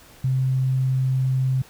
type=tone; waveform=sine; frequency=130.81 Hz; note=C3; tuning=in tune; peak=-18 dBFS; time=0.24-1.62 s; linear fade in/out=5 ms; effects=pink hiss -49 dBFS RMS until 1.69 s